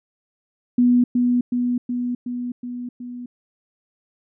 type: tone with echo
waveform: sine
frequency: 245 Hz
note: B3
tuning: 14 cents flat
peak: -12 dBFS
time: 0.78-1.04 s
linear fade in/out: 5 ms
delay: 370 ms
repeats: 6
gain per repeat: -3 dB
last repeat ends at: 3.26 s
effects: none